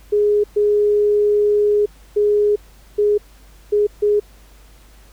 sine tone bursts at uneven times, 415.3 Hz, G#4, in tune, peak -12 dBFS, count 6, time 0.12-0.44 / 0.56-1.86 / 2.16-2.56 / 2.98-3.18 / 3.72-3.87 / 4.02-4.2 s, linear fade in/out 10 ms, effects added 50 Hz sine -44 dBFS peak until 5.12 s + pink hiss -51 dBFS RMS until 5.12 s

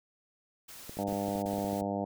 white noise bursts, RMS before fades -48 dBFS, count 3, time 0.68-1.814 s, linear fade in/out 10 ms, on 360 ms, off 27 ms
clicks, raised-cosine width 2 ms, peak -29 dBFS, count 12, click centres 0.895 / 0.971 / 1.084 / 1.126 / 1.284 / 1.357 / 1.459 / 1.535 / 1.585 / 1.645 / 1.731 / 1.82 s
harmonic tone, 100 Hz, G2, 35 cents sharp, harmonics 1 / 2 / 3 / 4 / 5 / 6 / 7 / 8 / 9, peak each -43 / -35 / -38 / -43 / -39 / -38 / -38 / -42 / -45 dBFS, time 0.98-2.05 s, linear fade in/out 10 ms
effects none

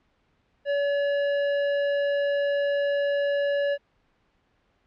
triangle tone with hard clipping, 569 Hz, C#5, 45 cents sharp, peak -24 dBFS, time 0.65-3.78 s, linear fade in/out 50 ms, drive 16 dB, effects pink hiss -68 dBFS RMS until 4.86 s + low-pass 3000 Hz 12 dB/octave

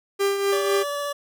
45% pulse tone with tremolo, 397.4 Hz, G4, 24 cents sharp, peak -18 dBFS, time 0.19-0.84 s, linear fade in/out 20 ms, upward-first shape triangle, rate 4 Hz, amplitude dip 55%
25% pulse tone with vibrato, 575 Hz, D5, 37 cents flat, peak -22 dBFS, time 0.52-1.13 s, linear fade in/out 10 ms, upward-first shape sine, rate 15 Hz, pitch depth 8 cents each way
effects none

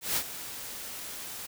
white noise with ADSR envelope, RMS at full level -27 dBFS, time 0.01-1.47 s, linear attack 150 ms, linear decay 71 ms, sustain -13 dB, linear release 17 ms, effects none

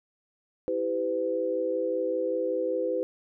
sine tone cluster, 327.8 / 393 / 505 Hz, E4 / G4 / B4, -10 / +4 / +39 cents, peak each -33 / -32 / -27 dBFS, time 0.68-3.03 s, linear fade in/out 0 ms, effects none

